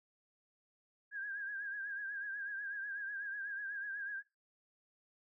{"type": "tone with vibrato", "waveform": "sine", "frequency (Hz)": 1624, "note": "G#6", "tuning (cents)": -39, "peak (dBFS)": -39, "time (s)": [1.11, 4.23], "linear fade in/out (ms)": 50, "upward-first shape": "triangle", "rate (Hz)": 8.1, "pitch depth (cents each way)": 80, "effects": ["noise-tail reverb RT60 0.2 s tail -17 dB re dry"]}